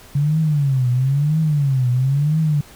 sine tone with vibrato, 140 Hz, C#3, 18 cents sharp, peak -14 dBFS, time 0.15-2.61 s, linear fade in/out 5 ms, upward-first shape triangle, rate 1 Hz, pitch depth 240 cents each way, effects pink hiss -44 dBFS RMS until 2.75 s

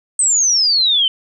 sine exponential sweep, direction down, 8372 to 3032 Hz, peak -11 dBFS, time 0.19-1.08 s, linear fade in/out 2 ms, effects none

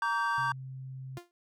triangle chord, G minor, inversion first, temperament equal with one note detuned, 932.3 / 1147.2 / 1568 Hz, Bb5 / D6 / G6, 0 / -41 / 0 cents, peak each -30 dBFS, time 0.02-0.52 s, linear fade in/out 2 ms
sine tone with pitch glide, 130.81 to 131.57 Hz, C3 to C3, 0 to +10 cents, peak -39 dBFS, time 0.38-1.18 s, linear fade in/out 0 ms, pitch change +10 cents, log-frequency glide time 0.49-0.56 s
sawtooth tone with exponential decay, 349.2 Hz, F4, in tune, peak -34 dBFS, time 1.17-1.31 s, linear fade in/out 0 ms, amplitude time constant 30 ms
effects none

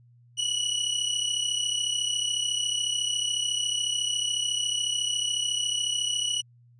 sawtooth tone pair together, 2920 / 2954 Hz, F#7 / F#7, -24 / -3 cents, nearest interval unison, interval 21 cents, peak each -25 dBFS, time 0.37-6.42 s, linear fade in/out 20 ms, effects added 120 Hz sine -54 dBFS peak until 6.79 s + resampled to 22050 Hz

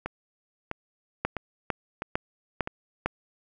two click trains, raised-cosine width 0.5 ms, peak -10 / -16 dBFS, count 5 / 5, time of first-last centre 1.25-3.06 / 0.06-2.674 s, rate 2.21 / 1.53 Hz, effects none

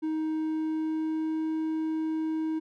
triangle tone with pitch glide, 314 to 316.7 Hz, D#4 to D#4, +16 to +31 cents, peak -25 dBFS, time 0.02-2.6 s, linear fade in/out 20 ms, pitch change +15 cents, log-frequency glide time 0.33-1.5 s, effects none

